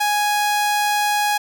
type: tone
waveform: sawtooth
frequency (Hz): 830.6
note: G#5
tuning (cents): 0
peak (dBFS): -13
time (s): 0-1.38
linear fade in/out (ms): 10
effects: none